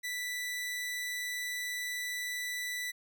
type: tone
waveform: sawtooth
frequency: 1975.5 Hz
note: B6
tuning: in tune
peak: -31 dBFS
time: 0.03-2.92 s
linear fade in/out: 20 ms
effects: none